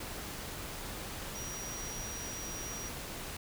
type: tone in noise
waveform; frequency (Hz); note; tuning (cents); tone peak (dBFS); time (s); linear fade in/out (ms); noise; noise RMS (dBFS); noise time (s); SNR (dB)
sine; 5760; F#8; -47; -42; 1.35-2.89; 5; pink; -42; 0-3.37; -3
effects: none